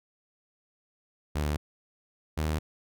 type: tone pair in turn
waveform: sawtooth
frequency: 74.3 / 77.39 Hz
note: D2 / D#2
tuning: +21 / -9 cents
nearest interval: minor second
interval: 70 cents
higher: second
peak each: -23 dBFS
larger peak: neither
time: 1.35-1.57 / 2.37-2.59 s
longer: neither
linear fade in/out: 10 ms
effects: none